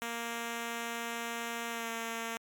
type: tone with pitch glide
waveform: 5% pulse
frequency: 233.1 to 228.7 Hz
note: A#3 to A#3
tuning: 0 to -33 cents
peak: -24 dBFS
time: 0.02-2.37 s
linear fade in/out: 0 ms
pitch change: -33 cents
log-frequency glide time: 1.69-1.9 s
effects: MP3 96 kbps